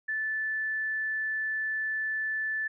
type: tone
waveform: sine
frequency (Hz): 1750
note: A6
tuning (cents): -10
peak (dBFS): -28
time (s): 0.08-2.68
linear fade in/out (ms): 10
effects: none